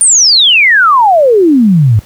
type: exponential sweep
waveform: sine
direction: down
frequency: 9397 to 100 Hz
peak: -3 dBFS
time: 0.01-1.99 s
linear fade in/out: 0 ms
effects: pink hiss -40 dBFS RMS until 2.05 s + high-pass 60 Hz 12 dB/octave